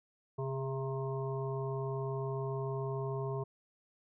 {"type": "harmonic tone with a mistuned harmonic", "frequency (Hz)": 133.2, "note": "C3", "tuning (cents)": 31, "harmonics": [1, 3, 5, 7, 8], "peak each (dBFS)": [-36, -38, -45, -47, -47], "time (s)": [0.38, 3.44], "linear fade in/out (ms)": 10, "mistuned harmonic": 3, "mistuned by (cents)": 31, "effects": []}